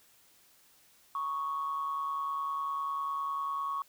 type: tone with amplitude modulation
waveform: sine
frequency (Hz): 1108.7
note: C#6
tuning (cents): 0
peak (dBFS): -28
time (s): 1.15-3.82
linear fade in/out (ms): 2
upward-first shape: sine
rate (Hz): 150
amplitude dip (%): 55
effects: tanh soft clip ceiling -25 dBFS + white hiss -63 dBFS RMS until 3.88 s